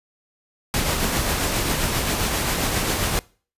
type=noise with tremolo; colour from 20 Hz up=pink; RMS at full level=-21 dBFS; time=0.74-3.19 s; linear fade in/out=0 ms; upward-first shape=triangle; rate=7.5 Hz; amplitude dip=35%; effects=noise-tail reverb RT60 0.4 s tail -23 dB re dry + resampled to 32000 Hz